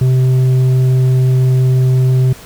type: tone with tanh clipping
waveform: sine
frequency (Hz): 129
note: C3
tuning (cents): -24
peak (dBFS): -9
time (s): 0.01-2.33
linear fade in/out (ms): 5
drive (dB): 6
effects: pink hiss -36 dBFS RMS until 2.45 s